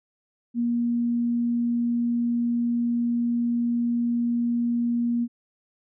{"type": "tone", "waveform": "sine", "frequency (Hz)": 237.3, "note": "A#3", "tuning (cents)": 31, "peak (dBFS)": -21, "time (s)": [0.54, 5.28], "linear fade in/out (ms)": 50, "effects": []}